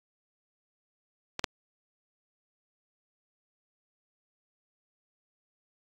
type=clicks; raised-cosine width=0.2 ms; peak=-14 / -7 dBFS; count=2; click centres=1.394 / 1.442 s; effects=AAC 64 kbps